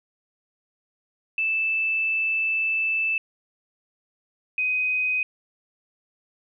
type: tone pair in turn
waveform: sine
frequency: 2637 / 2508 Hz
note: E7 / D#7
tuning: 0 / +13 cents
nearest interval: minor second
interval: 87 cents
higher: first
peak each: -21 dBFS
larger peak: neither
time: 1.38-3.18 / 4.58-5.23 s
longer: first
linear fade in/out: 2 ms
effects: none